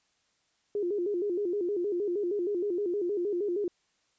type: tone with vibrato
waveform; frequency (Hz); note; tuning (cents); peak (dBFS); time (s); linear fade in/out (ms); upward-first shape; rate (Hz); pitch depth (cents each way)
sine; 380; F#4; +46; -27; 0.75-3.68; 2; square; 6.4; 140
effects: white hiss -72 dBFS RMS until 4.18 s + resampled to 16000 Hz